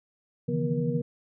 sine tone cluster, 138.7 / 155.5 / 168 / 242.1 / 475.4 Hz, C#3 / D#3 / E3 / B3 / A#4, +1 / -1 / +33 / -34 / +34 cents, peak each -31 dBFS, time 0.48-1.02 s, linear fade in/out 10 ms, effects none

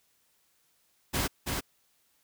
pink noise with echo, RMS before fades -29 dBFS, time 1.13-1.28 s, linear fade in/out 20 ms, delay 330 ms, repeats 1, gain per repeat -3 dB, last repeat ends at 1.61 s, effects white hiss -70 dBFS RMS until 2.23 s

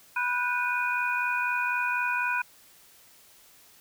sine tone cluster, 982 / 1470 / 1554 / 2468 Hz, B5 / F#6 / G6 / D#7, -10 / -12 / -16 / -15 cents, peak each -30 / -29 / -35 / -30 dBFS, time 0.16-2.42 s, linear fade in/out 5 ms, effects white hiss -56 dBFS RMS until 3.8 s

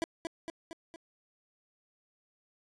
25% pulse tone with echo, 330.1 Hz, E4, 2 cents sharp, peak -26 dBFS, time 0.02-0.04 s, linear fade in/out 0 ms, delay 230 ms, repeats 4, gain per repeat -4 dB, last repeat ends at 0.96 s, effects resampled to 22050 Hz

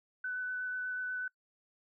sine tone with vibrato, 1500 Hz, F#6, 23 cents sharp, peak -34 dBFS, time 0.24-1.28 s, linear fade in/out 5 ms, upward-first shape square, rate 8.2 Hz, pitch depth 8 cents each way, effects noise-tail reverb RT60 0.1 s tail -25 dB re dry

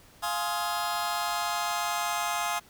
sawtooth chord, F minor seventh, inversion none, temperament just, 698.5 / 838.1 / 1047.7 / 1257.2 Hz, F5 / Ab5 / C6 / Eb6, 0 / +16 / +2 / +18 cents, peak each -29 / -29 / -30 / -30 dBFS, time 0.22-2.6 s, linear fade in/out 20 ms, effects pink hiss -56 dBFS RMS until 2.69 s

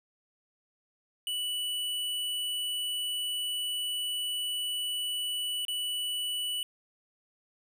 square tone with dropouts, 2960 Hz, F#7, in tune, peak -31 dBFS, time 1.27-6.63 s, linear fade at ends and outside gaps 1 ms, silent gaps 5.651-5.682 s, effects none

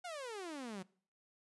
sawtooth exponential sweep, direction down, 741 to 178.2 Hz, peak -39 dBFS, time 0.04-0.83 s, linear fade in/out 10 ms, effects noise-tail reverb RT60 0.5 s tail -23 dB re dry + resampled to 24000 Hz

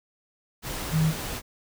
sine tone in noise, 158.2 Hz, D#3, 29 cents sharp, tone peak -19 dBFS, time 0.91-1.14 s, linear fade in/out 50 ms, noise pink, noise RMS -33 dBFS, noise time 0.62-1.42 s, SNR +11 dB, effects none

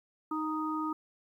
harmonic tone, 311.1 Hz, D#4, in tune, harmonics 1 / 3 / 4, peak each -33 / -39 / -35 dBFS, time 0.31-0.93 s, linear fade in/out 5 ms, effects 11-bit

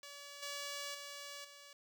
5% pulse tone with level steps, 571 Hz, D5, 49 cents flat, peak -38 / -30 / -35 / -43 dBFS, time 0.03-1.73 s, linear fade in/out 2 ms, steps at 0.42 / 0.94 / 1.44 s, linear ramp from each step 10 ms, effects none

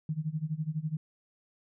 sine tone with tremolo, 155.56 Hz, D#3, in tune, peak -27 dBFS, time 0.09-0.97 s, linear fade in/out 2 ms, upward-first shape sine, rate 12 Hz, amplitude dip 90%, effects none

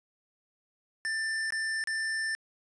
square tone with dropouts, 1779 Hz, A6, 19 cents sharp, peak -30 dBFS, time 1.05-2.35 s, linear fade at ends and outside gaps 0 ms, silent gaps 1.505-1.523 / 1.839-1.873 s, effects resampled to 22050 Hz

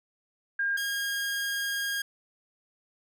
sine / sawtooth tone pair in turn, 1611 / 1625 Hz, G6 / G#6, +47 / -38 cents, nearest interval unison, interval 15 cents, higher second, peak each -25 dBFS, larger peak neither, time 0.59-0.77 / 0.77-2.02 s, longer second, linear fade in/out 5 ms, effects none

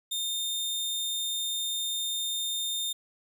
sawtooth tone, 3635 Hz, A#7, 44 cents flat, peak -26 dBFS, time 0.11-2.93 s, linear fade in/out 10 ms, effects none

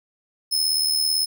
sawtooth tone with amplitude modulation, 5190 Hz, E8, 28 cents flat, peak -14 dBFS, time 0.51-1.26 s, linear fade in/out 20 ms, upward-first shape sine, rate 78 Hz, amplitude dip 60%, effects none

